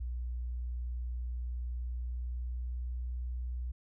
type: tone with pitch glide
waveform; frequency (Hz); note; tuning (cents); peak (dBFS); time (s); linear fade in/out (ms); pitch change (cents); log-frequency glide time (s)
sine; 60.6 to 61.3; B1 to B1; -32 to -12; -34; 0-3.72; 10; +20; 1.72-3.1
effects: none